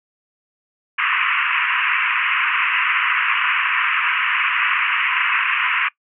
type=band-pass noise; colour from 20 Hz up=white; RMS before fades=-19 dBFS; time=0.98-5.89 s; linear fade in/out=10 ms; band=1000 to 2800 Hz; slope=96 dB/octave; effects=noise-tail reverb RT60 0.1 s tail -21 dB re dry